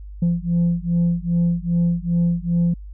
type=beating tone pair; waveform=sine; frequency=170.6 / 173.1 Hz; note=F3 / F3; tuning=-40 / -15 cents; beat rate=2.5 Hz; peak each=-18 dBFS; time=0.22-2.74 s; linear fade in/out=5 ms; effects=tanh soft clip ceiling -13 dBFS + added 50 Hz sine -33 dBFS peak until 2.93 s